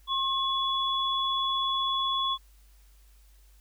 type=tone pair together; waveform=sine; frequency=1076 / 3408 Hz; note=C6 / G#7; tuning=+48 / +44 cents; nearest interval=octave + minor sixth; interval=1996 cents; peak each=-28 dBFS; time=0.07-2.38 s; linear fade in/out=50 ms; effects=added 50 Hz sine -54 dBFS peak until 3.6 s + white hiss -65 dBFS RMS until 3.6 s